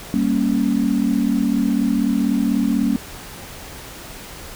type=chord; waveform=sine; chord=G diminished; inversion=none; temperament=equal with one note detuned; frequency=196.91 / 233.1 / 277.2 Hz; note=G3 / Bb3 / Db4; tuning=+8 / 0 / 0 cents; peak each=-21 / -19 / -20 dBFS; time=0.14-2.96 s; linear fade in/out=0 ms; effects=pink hiss -36 dBFS RMS until 4.55 s